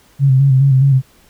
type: tone with vibrato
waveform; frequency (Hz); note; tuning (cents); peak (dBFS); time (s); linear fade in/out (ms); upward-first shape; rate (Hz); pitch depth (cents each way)
sine; 134.9; C#3; -47; -7; 0.19-1.02; 50; square; 4.8; 46
effects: pink hiss -50 dBFS RMS until 1.29 s